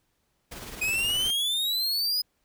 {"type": "noise with tremolo", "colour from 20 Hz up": "pink", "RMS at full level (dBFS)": -38, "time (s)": [0.51, 1.31], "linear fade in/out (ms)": 10, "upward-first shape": "triangle", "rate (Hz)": 19, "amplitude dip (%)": 50}
{"type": "exponential sweep", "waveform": "45% pulse", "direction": "up", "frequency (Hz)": [2489, 5040], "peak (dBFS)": -24, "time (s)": [0.81, 2.22], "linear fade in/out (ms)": 10}
{"effects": ["pink hiss -73 dBFS RMS until 2.44 s"]}